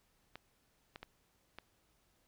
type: clicks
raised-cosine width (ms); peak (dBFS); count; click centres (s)
0.3; -30; 4; 0.356 / 0.959 / 1.03 / 1.586
effects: pink hiss -74 dBFS RMS until 2.27 s